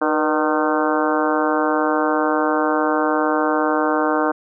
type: harmonic tone with a mistuned harmonic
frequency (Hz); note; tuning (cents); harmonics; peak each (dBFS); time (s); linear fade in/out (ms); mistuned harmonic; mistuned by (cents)
153.1; D#3; -28; 2 / 3 / 4 / 5 / 6 / 7 / 8 / 9 / 10; -21 / -23 / -24 / -25 / -26 / -26 / -27 / -28 / -28; 0.01-4.32; 10; 3; +66
effects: none